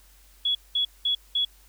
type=tone bursts; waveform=sine; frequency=3370 Hz; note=G#7; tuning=25 cents sharp; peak=-21 dBFS; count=4; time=0.45-1.45 s; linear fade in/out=5 ms; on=100 ms; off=200 ms; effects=added 48 Hz sine -54 dBFS peak until 1.68 s + white hiss -58 dBFS RMS until 1.68 s